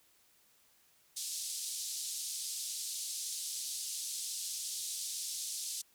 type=band-pass noise; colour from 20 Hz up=white; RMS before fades=-40 dBFS; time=1.16-5.82 s; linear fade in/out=10 ms; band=3900 to 10000 Hz; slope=24 dB/octave; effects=white hiss -68 dBFS RMS until 5.94 s